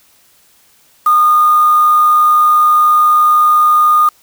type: tone with quantisation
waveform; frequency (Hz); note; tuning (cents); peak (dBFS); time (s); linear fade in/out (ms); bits
sine; 1223; D#6; -30; -6; 1.06-4.09; 5; 4
effects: white hiss -50 dBFS RMS until 4.22 s